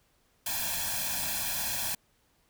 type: noise with comb filter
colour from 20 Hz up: white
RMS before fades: -32 dBFS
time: 0.46-1.95 s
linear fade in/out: 5 ms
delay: 1.2 ms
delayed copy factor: +0.95
effects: pink hiss -69 dBFS RMS until 2.49 s